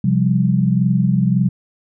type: chord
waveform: sine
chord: C suspended fourth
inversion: none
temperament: just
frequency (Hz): 130.81 / 174.42 / 196.22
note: C3 / F3 / G3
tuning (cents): 0 / -2 / +2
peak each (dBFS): -17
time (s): 0.04-1.49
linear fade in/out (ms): 5
effects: none